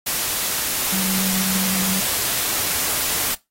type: tone in noise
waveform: sine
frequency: 189.6 Hz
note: F#3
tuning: 43 cents sharp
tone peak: -24 dBFS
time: 0.92-2 s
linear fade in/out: 10 ms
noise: white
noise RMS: -22 dBFS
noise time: 0.06-3.35 s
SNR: -5 dB
effects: noise-tail reverb RT60 0.2 s tail -20 dB re dry + AAC 48 kbps